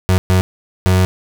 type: tone bursts at uneven times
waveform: 35% pulse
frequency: 92.5 Hz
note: F#2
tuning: in tune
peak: -8 dBFS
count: 3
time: 0.09-0.18 / 0.3-0.41 / 0.86-1.05 s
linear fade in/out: 0 ms
effects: none